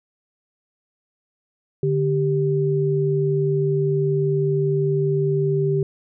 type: tone pair together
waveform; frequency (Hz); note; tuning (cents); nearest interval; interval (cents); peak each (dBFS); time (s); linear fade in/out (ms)
sine; 146.8 / 391.9; D3 / G4; 0 / 0; octave + perfect fourth; 1700; -20; 1.83-5.83; 2
effects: none